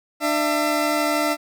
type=tone pair together; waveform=20% pulse; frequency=299.4 / 672.1 Hz; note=D4 / E5; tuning=+33 / +33 cents; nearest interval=octave + major second; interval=1400 cents; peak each=-17 dBFS; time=0.2-1.37 s; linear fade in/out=50 ms; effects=none